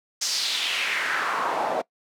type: noise with band-pass filter sweep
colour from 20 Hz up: pink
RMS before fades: -26 dBFS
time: 0.21-1.82 s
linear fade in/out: 10 ms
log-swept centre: 5900 to 610 Hz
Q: 2.8
effects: noise-tail reverb RT60 0.1 s tail -22 dB re dry + high-pass 200 Hz 12 dB/octave